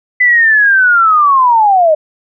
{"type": "linear sweep", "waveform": "sine", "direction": "down", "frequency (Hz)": [2013, 599], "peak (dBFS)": -5, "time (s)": [0.2, 1.95], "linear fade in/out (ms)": 10, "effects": []}